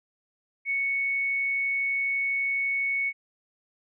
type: tone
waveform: sine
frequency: 2217 Hz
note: C#7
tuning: in tune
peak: -24 dBFS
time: 0.65-3.13 s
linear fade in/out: 50 ms
effects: none